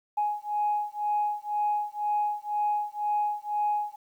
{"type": "beating tone pair", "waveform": "sine", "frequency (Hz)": [834, 836], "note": ["G#5", "G#5"], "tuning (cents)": [7, 11], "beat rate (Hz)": 2, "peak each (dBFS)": -28, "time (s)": [0.17, 3.96], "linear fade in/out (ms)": 10, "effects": ["tanh soft clip ceiling -18 dBFS", "10-bit"]}